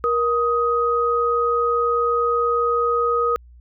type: tone pair together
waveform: sine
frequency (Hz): 472.4 / 1254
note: A#4 / D#6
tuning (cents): +23 / +13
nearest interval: octave + perfect fourth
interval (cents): 1690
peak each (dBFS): -20 / -19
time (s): 0.04-3.36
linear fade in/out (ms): 0
effects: added 60 Hz sine -43 dBFS peak until 3.6 s